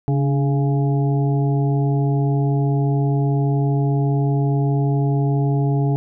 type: harmonic tone with a mistuned harmonic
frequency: 138.59 Hz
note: C#3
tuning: in tune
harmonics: 1 / 2 / 3 / 5 / 6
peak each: -16 / -25 / -27 / -31 / -34 dBFS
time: 0.08-5.96 s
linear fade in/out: 0 ms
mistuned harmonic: 2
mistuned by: +83 cents
effects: none